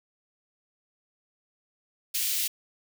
white high-pass noise, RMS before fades -28 dBFS, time 2.14-2.48 s, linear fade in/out 10 ms, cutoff 2300 Hz, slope 24 dB/octave, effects none

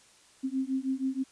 sine beating tone pair, 261.6 / 267.9 Hz, C4 / C4, 0 / +41 cents, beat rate 6.3 Hz, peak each -31 dBFS, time 0.43-1.24 s, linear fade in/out 20 ms, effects white hiss -59 dBFS RMS until 1.31 s + resampled to 22050 Hz

